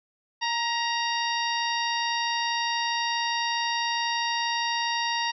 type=harmonic tone with a mistuned harmonic; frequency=932.3 Hz; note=A#5; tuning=in tune; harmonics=1 / 2 / 3 / 4 / 5 / 6; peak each=-28 / -31 / -33 / -34 / -35 / -36 dBFS; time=0.41-5.32 s; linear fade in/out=20 ms; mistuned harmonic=2; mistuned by=+32 cents; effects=none